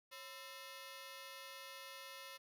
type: ring-modulated tone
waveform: 10% pulse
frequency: 784 Hz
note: G5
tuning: in tune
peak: -39 dBFS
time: 0.11-2.38 s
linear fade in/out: 20 ms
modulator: 237 Hz
effects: 12-bit